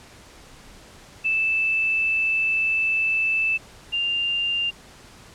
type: tone pair in turn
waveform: sine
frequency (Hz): 2637 / 2794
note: E7 / F7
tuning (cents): 0 / 0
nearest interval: minor second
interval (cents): 100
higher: second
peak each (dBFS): -19 / -21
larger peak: first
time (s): 1.24-3.58 / 3.92-4.71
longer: first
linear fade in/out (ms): 20
effects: pink hiss -47 dBFS RMS until 5.34 s + low-pass 9000 Hz 12 dB/octave